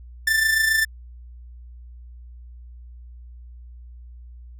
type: tone with amplitude modulation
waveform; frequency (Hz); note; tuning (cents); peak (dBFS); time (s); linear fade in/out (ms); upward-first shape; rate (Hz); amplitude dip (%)
45% pulse; 1772; A6; +12; -15; 0.27-0.85; 5; sine; 27.4; 50
effects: added 60 Hz sine -39 dBFS peak until 4.59 s